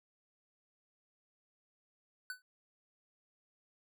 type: tone with exponential decay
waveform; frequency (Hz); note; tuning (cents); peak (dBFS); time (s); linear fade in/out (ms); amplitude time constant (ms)
square; 1500; F#6; +23; -37; 2.3-2.42; 1; 26
effects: none